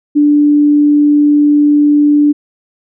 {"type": "tone", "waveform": "sine", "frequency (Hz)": 293.7, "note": "D4", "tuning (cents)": 0, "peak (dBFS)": -5, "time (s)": [0.15, 2.33], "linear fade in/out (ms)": 20, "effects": []}